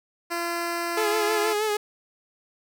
10% pulse tone, 342 Hz, F4, 36 cents flat, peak -18 dBFS, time 0.3-1.54 s, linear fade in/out 20 ms
sawtooth tone with vibrato, 425 Hz, G#4, 40 cents sharp, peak -19 dBFS, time 0.97-1.77 s, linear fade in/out 5 ms, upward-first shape sine, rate 6.3 Hz, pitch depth 45 cents each way
effects none

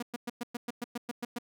sawtooth tone bursts, 240 Hz, B3, 49 cents flat, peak -29 dBFS, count 11, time 0-1.386 s, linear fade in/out 5 ms, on 26 ms, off 110 ms, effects none

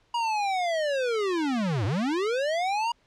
square linear two-way sweep, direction down then up, 959 to 92.2 to 959 Hz, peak -25 dBFS, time 0.14-2.92 s, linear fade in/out 5 ms, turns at 1.85 s, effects pink hiss -65 dBFS RMS until 3.06 s + low-pass 5000 Hz 12 dB/octave

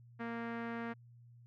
sawtooth tone with low-pass filter, 232.3 Hz, A#3, 6 cents flat, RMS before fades -41 dBFS, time 0.19-0.94 s, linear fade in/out 20 ms, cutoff 1800 Hz, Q 2.1, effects added 119 Hz sine -56 dBFS peak until 1.46 s

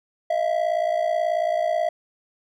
triangle ring-modulated tone, 659 Hz, E5, 1 cent flat, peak -15 dBFS, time 0.3-1.89 s, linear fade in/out 5 ms, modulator 29.2 Hz, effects none

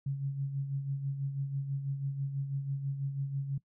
sine tone with tremolo, 138.2 Hz, C#3, 5 cents flat, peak -29 dBFS, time 0.06-3.58 s, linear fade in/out 5 ms, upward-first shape sine, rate 6.1 Hz, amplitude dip 55%, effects noise-tail reverb RT60 0.1 s tail -20 dB re dry

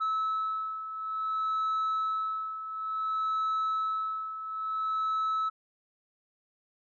sine beating tone pair, 1300 / 1300.57 Hz, E6 / E6, -24 / -24 cents, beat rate 0.57 Hz, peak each -33 / -28 dBFS, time 0-5.5 s, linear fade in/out 20 ms, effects tanh soft clip ceiling -25 dBFS

